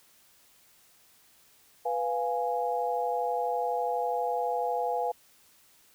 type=chord; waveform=sine; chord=F diminished; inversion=second; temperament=equal; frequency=493.9 / 698.5 / 830.6 Hz; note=Cb5 / F5 / Ab5; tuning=0 / 0 / 0 cents; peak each=-31 dBFS; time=1.85-5.12 s; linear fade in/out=10 ms; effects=white hiss -61 dBFS RMS until 5.94 s